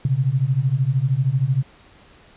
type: beating tone pair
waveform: sine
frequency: 125.3 / 138.3 Hz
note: B2 / C#3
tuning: +25 / -4 cents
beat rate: 13 Hz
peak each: -20 / -19 dBFS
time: 0.05-1.63 s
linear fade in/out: 2 ms
effects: pink hiss -50 dBFS RMS until 2.36 s + resampled to 8000 Hz